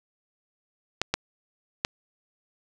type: clicks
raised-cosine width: 0.2 ms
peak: -6 dBFS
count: 3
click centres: 1.016 / 1.14 / 1.849 s
effects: none